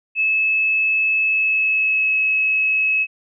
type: tone with pitch glide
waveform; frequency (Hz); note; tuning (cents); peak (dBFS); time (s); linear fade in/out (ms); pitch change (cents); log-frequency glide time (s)
sine; 2600 to 2576; E7 to E7; -24 to -41; -15; 0.15-3.07; 50; -17; 1.23-2.19
effects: none